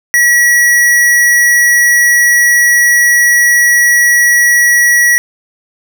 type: tone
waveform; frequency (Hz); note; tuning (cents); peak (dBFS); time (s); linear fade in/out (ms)
square; 1927; B6; -43; -6; 0.14-5.18; 0
effects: none